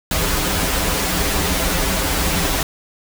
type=noise with comb filter; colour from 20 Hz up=pink; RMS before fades=-19 dBFS; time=0.11-2.63 s; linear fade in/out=2 ms; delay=8.5 ms; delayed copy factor=-0.85; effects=none